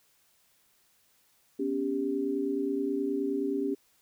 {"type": "tone cluster", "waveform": "sine", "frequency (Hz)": [251.2, 280.7, 394.8], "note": ["B3", "C#4", "G4"], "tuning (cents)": [30, 22, 12], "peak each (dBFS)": [-36, -30, -31], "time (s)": [1.59, 3.75], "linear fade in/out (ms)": 10, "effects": ["white hiss -67 dBFS RMS until 4.01 s"]}